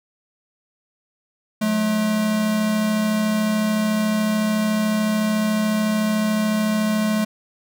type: tone pair together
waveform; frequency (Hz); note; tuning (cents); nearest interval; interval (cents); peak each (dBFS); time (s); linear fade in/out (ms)
square; 181.1 / 214.9; F#3 / A3; -37 / -41; minor third; 296; -29 / -19; 1.61-7.25; 10
effects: none